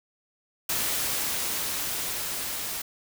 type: noise with level ramp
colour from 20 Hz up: white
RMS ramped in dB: -27 to -33 dBFS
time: 0.69-2.82 s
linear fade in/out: 5 ms
effects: none